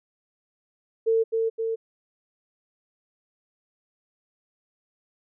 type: tone with echo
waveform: sine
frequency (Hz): 450.4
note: A4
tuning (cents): +40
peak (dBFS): -18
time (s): 1.06-1.24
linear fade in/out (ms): 20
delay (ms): 260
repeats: 2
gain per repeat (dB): -3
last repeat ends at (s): 1.76
effects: none